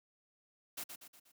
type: noise with echo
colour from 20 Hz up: white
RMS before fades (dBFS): -42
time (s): 0.77-0.84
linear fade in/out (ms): 10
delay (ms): 120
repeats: 4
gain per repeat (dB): -6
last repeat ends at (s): 1.32
effects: high-pass 100 Hz 12 dB/octave